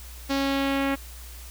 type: tone with low-pass filter sweep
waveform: sawtooth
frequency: 274.6 Hz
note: C#4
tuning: 16 cents flat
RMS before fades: -25 dBFS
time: 0.29-0.96 s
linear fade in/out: 20 ms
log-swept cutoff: 4900 to 2300 Hz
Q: 1.7
effects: added 60 Hz sine -40 dBFS peak until 1.5 s + white hiss -46 dBFS RMS until 1.5 s